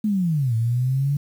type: linear two-way sweep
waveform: sine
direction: down then up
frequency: 218.9 to 111.2 to 145 Hz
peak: -18 dBFS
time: 0.04-1.17 s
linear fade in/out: 5 ms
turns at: 0.55 s
effects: 8-bit